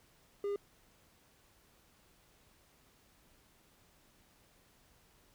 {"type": "tone", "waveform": "triangle", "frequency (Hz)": 404.4, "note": "G#4", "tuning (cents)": -46, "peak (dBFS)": -31, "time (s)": [0.44, 0.56], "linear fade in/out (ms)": 2, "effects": ["pink hiss -67 dBFS RMS until 5.34 s"]}